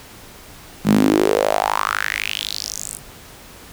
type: tone with high-pass filter sweep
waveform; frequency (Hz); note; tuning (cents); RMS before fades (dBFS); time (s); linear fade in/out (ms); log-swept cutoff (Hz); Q
sawtooth; 51.91; G#1; 0; -19; 0.84-3; 50; 180 to 9800; 5.1
effects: pink hiss -41 dBFS RMS until 3.72 s